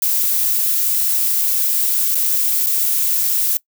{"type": "noise with dropouts", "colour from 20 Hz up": "violet", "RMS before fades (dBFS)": -17, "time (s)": [0.02, 3.57], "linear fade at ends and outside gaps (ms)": 1, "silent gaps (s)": [[2.147, 2.153], [2.662, 2.668]], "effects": ["noise-tail reverb RT60 0.1 s tail -22 dB re dry"]}